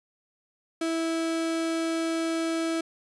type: tone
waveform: 35% pulse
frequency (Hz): 327.7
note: E4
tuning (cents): -10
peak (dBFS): -24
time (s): 0.81-2.81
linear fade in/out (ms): 5
effects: resampled to 24000 Hz